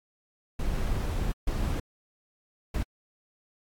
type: noise bursts at uneven times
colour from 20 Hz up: brown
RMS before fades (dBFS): -28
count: 3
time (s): 0.59-1.32 / 1.47-1.8 / 2.74-2.83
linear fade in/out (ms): 5
effects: AAC 64 kbps